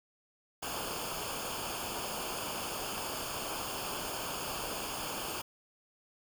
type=noise with comb filter; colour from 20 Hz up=pink; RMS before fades=-38 dBFS; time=0.62-5.42 s; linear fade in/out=10 ms; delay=0.51 ms; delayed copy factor=-0.75; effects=none